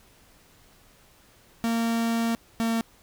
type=tone pair in turn; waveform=45% pulse; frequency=230 / 227.8 Hz; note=A#3 / A#3; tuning=-23 / -40 cents; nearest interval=unison; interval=17 cents; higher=first; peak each=-23 dBFS; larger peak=neither; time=1.64-2.35 / 2.6-2.81 s; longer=first; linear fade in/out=0 ms; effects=pink hiss -57 dBFS RMS until 3.02 s